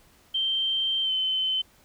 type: tone with pitch glide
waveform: sine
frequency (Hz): 3136 to 3063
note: G7 to G7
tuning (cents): 0 to -41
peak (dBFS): -23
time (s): 0.34-1.62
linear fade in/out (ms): 10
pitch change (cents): -41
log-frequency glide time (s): 1.03-1.11
effects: pink hiss -59 dBFS RMS until 1.84 s